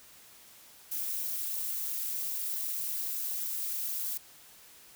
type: noise with amplitude modulation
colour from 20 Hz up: violet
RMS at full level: -31 dBFS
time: 0.91-4.18 s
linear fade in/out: 10 ms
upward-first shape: sine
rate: 248 Hz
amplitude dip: 75%
effects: white hiss -55 dBFS RMS until 4.95 s